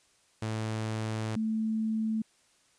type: tone pair in turn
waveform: sawtooth / sine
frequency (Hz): 110 / 220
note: A2 / A3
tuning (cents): 0 / 0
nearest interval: octave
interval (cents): 1200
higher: second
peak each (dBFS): -27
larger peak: neither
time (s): 0.42-1.36 / 1.36-2.22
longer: first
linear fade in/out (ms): 5
effects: white hiss -66 dBFS RMS until 2.78 s + resampled to 22050 Hz